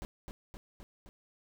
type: noise with echo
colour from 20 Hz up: brown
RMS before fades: -40 dBFS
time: 0.02-0.05 s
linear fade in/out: 0 ms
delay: 260 ms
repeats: 4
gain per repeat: -3 dB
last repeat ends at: 1.09 s
effects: none